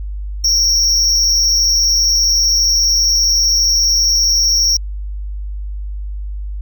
triangle tone with amplitude modulation, 5588 Hz, F8, in tune, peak -5 dBFS, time 0.44-4.77 s, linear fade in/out 5 ms, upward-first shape sine, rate 213 Hz, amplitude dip 100%, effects added 50 Hz sine -21 dBFS peak until 6.61 s

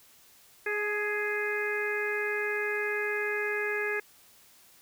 harmonic tone with a mistuned harmonic, 416.8 Hz, G#4, 6 cents sharp, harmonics 1 / 2 / 3 / 4 / 5 / 6, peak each -32 / -43 / -42 / -32 / -35 / -39 dBFS, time 0.66-4 s, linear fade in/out 5 ms, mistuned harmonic 2, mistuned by +29 cents, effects white hiss -58 dBFS RMS until 4.81 s

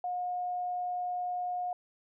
sine tone, 719 Hz, F#5, 50 cents flat, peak -31 dBFS, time 0.04-1.73 s, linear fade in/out 2 ms, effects none

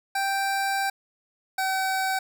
25% pulse tone pair in turn, 784 / 763.4 Hz, G5 / G5, 0 / -46 cents, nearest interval unison, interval 46 cents, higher first, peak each -20 dBFS, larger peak neither, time 0.15-0.9 / 1.58-2.19 s, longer first, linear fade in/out 5 ms, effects none

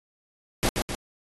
pink noise with echo, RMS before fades -23 dBFS, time 0.63-0.69 s, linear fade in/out 0 ms, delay 130 ms, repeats 2, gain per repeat -4 dB, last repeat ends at 0.95 s, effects AAC 32 kbps

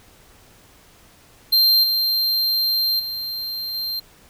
square tone with level steps, 4165 Hz, C8, 9 cents flat, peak -13 / -18 / -26 / -24 dBFS, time 1.52-4 s, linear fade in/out 10 ms, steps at 1.83 / 2.99 / 3.74 s, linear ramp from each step 10 ms, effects pink hiss -51 dBFS RMS until 4.29 s

